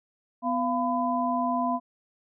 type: tone cluster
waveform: sine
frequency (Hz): 249.3 / 690 / 1005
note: B3 / F5 / B5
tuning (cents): +16 / -21 / +30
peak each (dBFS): -28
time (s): 0.42-1.8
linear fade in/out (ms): 50
effects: none